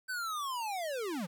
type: linear sweep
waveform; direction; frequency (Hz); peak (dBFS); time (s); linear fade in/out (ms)
square; down; 1548 to 155.56; -35; 0.08-1.27; 20
effects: 11-bit